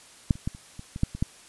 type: clicks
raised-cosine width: 5 ms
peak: -7 / -29 / -15 / -30 / -26 / -22 / -9 / -22 / -11 dBFS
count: 9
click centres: 0.308 / 0.355 / 0.475 / 0.549 / 0.794 / 0.961 / 1.034 / 1.15 / 1.225 s
effects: white hiss -51 dBFS RMS until 1.48 s + resampled to 24000 Hz